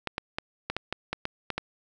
clicks, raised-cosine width 0.3 ms, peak -13 dBFS, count 10, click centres 0.073 / 0.181 / 0.385 / 0.7 / 0.766 / 0.926 / 1.13 / 1.254 / 1.503 / 1.58 s, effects none

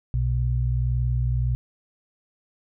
sine tone pair together, 61.7 / 123.32 Hz, B1 / B2, -1 / -2 cents, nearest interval octave, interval 1199 cents, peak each -23 dBFS, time 0.14-1.55 s, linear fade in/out 0 ms, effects none

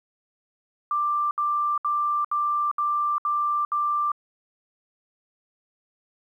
sine tone bursts, 1181 Hz, D6, 9 cents sharp, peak -21 dBFS, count 7, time 0.91-4.118 s, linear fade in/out 2 ms, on 400 ms, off 68 ms, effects 10-bit

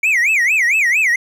triangle tone with vibrato, 2217 Hz, C#7, in tune, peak -10 dBFS, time 0.03-1.16 s, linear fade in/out 5 ms, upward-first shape sine, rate 4.4 Hz, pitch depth 300 cents each way, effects none

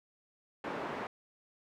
pink band-pass noise, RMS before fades -39 dBFS, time 0.64-1.07 s, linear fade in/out 2 ms, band 290 to 1500 Hz, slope 12 dB/octave, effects none

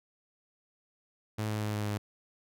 sawtooth tone with pitch steps, 107.7 / 106.77 / 105.85 / 104.94 / 104.03 Hz, A2 / G#2 / G#2 / G#2 / G#2, -37 / +48 / +33 / +18 / +3 cents, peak -27 dBFS, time 1.38-1.98 s, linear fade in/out 10 ms, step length 120 ms, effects none

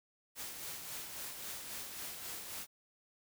white noise with tremolo, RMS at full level -43 dBFS, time 0.35-2.67 s, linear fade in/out 50 ms, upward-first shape sine, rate 3.7 Hz, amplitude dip 40%, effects none

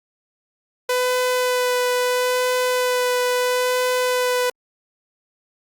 sawtooth tone with vibrato, 499.5 Hz, B4, 20 cents sharp, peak -14 dBFS, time 0.89-4.5 s, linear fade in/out 5 ms, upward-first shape sine, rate 0.75 Hz, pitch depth 11 cents each way, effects Opus 48 kbps

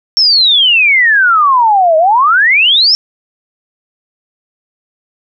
sine exponential two-way sweep, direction down then up, 5510 to 618 to 5510 Hz, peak -5 dBFS, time 0.17-2.95 s, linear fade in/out 0 ms, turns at 1.97 s, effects none

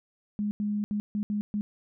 sine tone bursts at uneven times, 207.7 Hz, G#3, in tune, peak -26 dBFS, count 6, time 0.39-0.51 / 0.6-0.84 / 0.91-1 / 1.15-1.23 / 1.3-1.41 / 1.54-1.61 s, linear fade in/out 0 ms, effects none

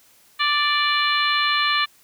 harmonic tone, 587.3 Hz, D5, in tune, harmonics 2 / 3 / 4 / 5 / 6 / 7, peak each -22 / -24 / -25 / -26 / -27 / -27 dBFS, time 0.39-1.86 s, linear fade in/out 20 ms, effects white hiss -55 dBFS RMS until 2.03 s

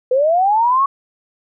sine linear sweep, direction up, 491.1 to 1123 Hz, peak -11 dBFS, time 0.11-0.86 s, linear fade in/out 5 ms, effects none

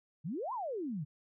sine exponential two-way sweep, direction up then down, 135.5 to 1074 to 135.5 Hz, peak -35 dBFS, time 0.24-1.05 s, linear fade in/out 20 ms, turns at 0.53 s, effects none

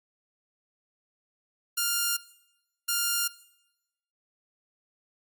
5% pulse tone pair in turn, 1404 / 1404 Hz, F6 / F6, +9 / +9 cents, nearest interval unison, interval 0 cents, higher neither, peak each -13 dBFS, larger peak neither, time 1.77-2.17 / 2.88-3.28 s, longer neither, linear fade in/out 10 ms, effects noise-tail reverb RT60 0.9 s tail -20 dB re dry + MP3 96 kbps

